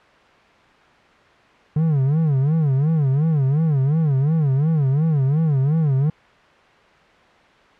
triangle tone with vibrato, 146.83 Hz, D3, in tune, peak -13 dBFS, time 1.76-6.1 s, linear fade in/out 5 ms, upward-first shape sine, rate 2.8 Hz, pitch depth 190 cents each way, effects white hiss -50 dBFS RMS until 7.79 s + low-pass 2000 Hz 12 dB/octave

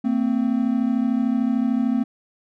triangle tone pair together, 226.3 / 259.7 Hz, A3 / C4, +49 / -13 cents, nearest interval major second, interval 238 cents, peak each -19 dBFS, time 0.04-2.04 s, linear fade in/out 10 ms, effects none

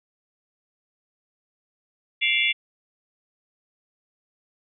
sine tone cluster, 2109 / 2333 / 2730 / 2854 / 3433 Hz, C7 / D7 / F7 / F7 / A7, +13 / -12 / -40 / +37 / -43 cents, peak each -24 / -25 / -26 / -28 / -26 dBFS, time 2.21-2.53 s, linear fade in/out 20 ms, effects none

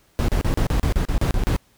brown noise bursts, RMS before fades -19 dBFS, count 11, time 0.19-1.564 s, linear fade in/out 0 ms, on 94 ms, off 34 ms, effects pink hiss -59 dBFS RMS until 1.77 s

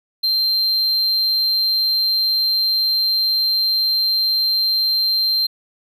triangle tone, 4151 Hz, C8, 15 cents flat, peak -14 dBFS, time 0.23-5.47 s, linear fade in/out 10 ms, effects none

